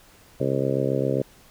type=harmonic tone; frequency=67.5 Hz; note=C#2; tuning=45 cents flat; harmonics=2 / 3 / 4 / 5 / 6 / 7 / 8 / 9; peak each=-27 / -33 / -29 / -31 / -28 / -29 / -28 / -33 dBFS; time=0.4-1.22 s; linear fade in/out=5 ms; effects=pink hiss -53 dBFS RMS until 1.5 s